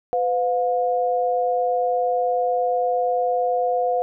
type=tone pair together; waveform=sine; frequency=504.2 / 713 Hz; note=B4 / F5; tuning=+36 / +36 cents; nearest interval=tritone; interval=600 cents; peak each=-21 / -21 dBFS; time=0.13-4.02 s; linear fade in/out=0 ms; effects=none